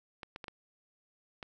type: clicks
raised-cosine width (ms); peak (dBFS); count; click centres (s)
0.3; -26; 5; 0.232 / 0.361 / 0.442 / 0.482 / 1.428
effects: none